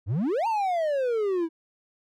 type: exponential two-way sweep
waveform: triangle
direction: up then down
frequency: 87.31 to 932.3 to 318 Hz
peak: -21 dBFS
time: 0.06-1.49 s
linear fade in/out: 50 ms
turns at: 0.47 s
effects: none